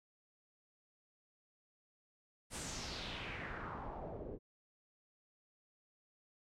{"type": "noise with low-pass filter sweep", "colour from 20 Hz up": "pink", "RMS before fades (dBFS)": -45, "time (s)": [2.5, 4.39], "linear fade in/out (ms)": 50, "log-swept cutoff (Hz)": [9600, 390], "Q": 2.8, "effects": []}